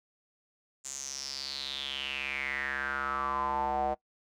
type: tone with band-pass filter sweep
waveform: square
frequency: 68.2 Hz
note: C#2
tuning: 28 cents flat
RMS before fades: -34 dBFS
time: 0.84-3.95 s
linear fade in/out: 20 ms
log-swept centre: 7300 to 680 Hz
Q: 7.2
effects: noise-tail reverb RT60 0.1 s tail -21 dB re dry